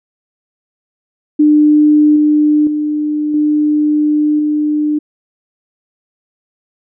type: tone with level steps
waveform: sine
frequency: 300.2 Hz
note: D4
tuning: 38 cents sharp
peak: -5 / -7 / -13 / -9 / -11 dBFS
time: 1.39-4.99 s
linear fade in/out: 10 ms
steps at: 2.16 / 2.67 / 3.34 / 4.39 s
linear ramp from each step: 2 ms
effects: none